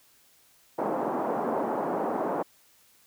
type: band-pass noise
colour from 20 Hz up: white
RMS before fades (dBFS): -29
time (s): 0.78-2.43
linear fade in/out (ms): 10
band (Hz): 210 to 900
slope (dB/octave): 24
effects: white hiss -61 dBFS RMS until 3.06 s